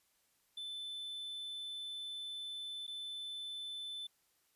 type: tone with dropouts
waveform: triangle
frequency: 3520 Hz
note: A7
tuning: in tune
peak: -40 dBFS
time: 0.57-4.07 s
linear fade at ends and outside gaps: 5 ms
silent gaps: 2.868-2.877 s
effects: white hiss -75 dBFS RMS until 4.55 s + resampled to 32000 Hz